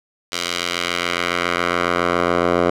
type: tone with band-pass filter sweep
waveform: 10% pulse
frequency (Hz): 87.2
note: F2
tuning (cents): -2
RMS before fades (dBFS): -20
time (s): 0.32-2.7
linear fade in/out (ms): 5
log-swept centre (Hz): 4300 to 720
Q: 0.98
effects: none